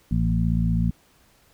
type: harmonic tone with a mistuned harmonic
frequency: 56.1 Hz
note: A1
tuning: 34 cents sharp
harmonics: 1 / 2 / 3 / 4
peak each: -24 / -25 / -23 / -27 dBFS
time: 0.11-0.91 s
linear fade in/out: 5 ms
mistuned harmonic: 4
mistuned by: +19 cents
effects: pink hiss -59 dBFS RMS until 1.53 s